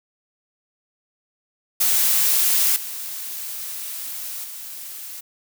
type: noise with level steps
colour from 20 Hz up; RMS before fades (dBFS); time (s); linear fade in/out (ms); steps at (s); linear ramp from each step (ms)
blue; -18 / -31 / -35; 1.8-5.21; 10; 2.76 / 4.44; 2
effects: none